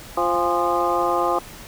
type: harmonic tone with a mistuned harmonic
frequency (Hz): 174.61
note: F3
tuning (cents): 0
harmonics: 2 / 3 / 4 / 5 / 6 / 7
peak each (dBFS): -25 / -25 / -25 / -25 / -25 / -25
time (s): 0.17-1.39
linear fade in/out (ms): 5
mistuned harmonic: 5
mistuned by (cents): -98
effects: pink hiss -40 dBFS RMS until 1.67 s